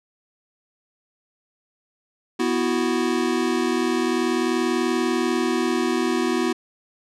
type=chord; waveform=square; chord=B suspended fourth; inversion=none; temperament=equal; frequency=246.9 / 329.6 / 370 Hz; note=B3 / E4 / F#4; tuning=0 / 0 / 0 cents; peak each=-25 dBFS; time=2.39-6.53 s; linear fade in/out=10 ms; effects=low-pass 8000 Hz 12 dB/octave